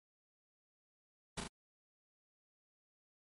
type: noise with echo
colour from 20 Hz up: pink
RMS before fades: -40 dBFS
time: 1.37-1.41 s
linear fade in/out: 10 ms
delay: 35 ms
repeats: 2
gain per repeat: -3 dB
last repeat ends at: 1.48 s
effects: MP3 48 kbps